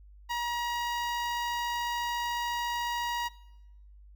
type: tone with notch filter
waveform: sawtooth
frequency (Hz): 954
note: A#5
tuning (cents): +40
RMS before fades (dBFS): -32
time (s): 0.29-3.29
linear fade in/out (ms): 20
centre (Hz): 9500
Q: 0.89
effects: noise-tail reverb RT60 0.9 s tail -21 dB re dry + added 50 Hz sine -50 dBFS peak until 4.15 s